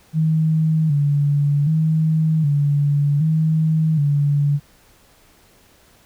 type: tone with vibrato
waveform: sine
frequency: 151 Hz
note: D3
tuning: 48 cents sharp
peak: -14 dBFS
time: 0.13-4.6 s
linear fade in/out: 50 ms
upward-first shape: square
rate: 0.65 Hz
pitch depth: 81 cents each way
effects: pink hiss -53 dBFS RMS until 6.05 s